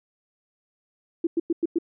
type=tone bursts; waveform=sine; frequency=334.6 Hz; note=E4; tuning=26 cents sharp; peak=-19 dBFS; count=5; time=1.24-1.786 s; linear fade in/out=5 ms; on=30 ms; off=99 ms; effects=none